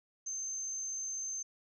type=tone; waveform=sine; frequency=6272 Hz; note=G8; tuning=in tune; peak=-36 dBFS; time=0.26-1.43 s; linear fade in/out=10 ms; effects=none